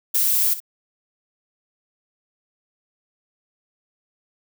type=noise with echo; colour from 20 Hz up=violet; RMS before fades=-19 dBFS; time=0.14-0.54 s; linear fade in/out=10 ms; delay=63 ms; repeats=1; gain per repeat=-14 dB; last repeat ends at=0.603 s; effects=none